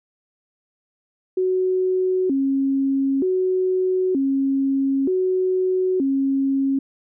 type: tone with vibrato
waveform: sine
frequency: 317.7 Hz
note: D#4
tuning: 36 cents sharp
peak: -17 dBFS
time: 1.37-6.79 s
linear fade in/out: 5 ms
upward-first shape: square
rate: 0.54 Hz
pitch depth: 270 cents each way
effects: none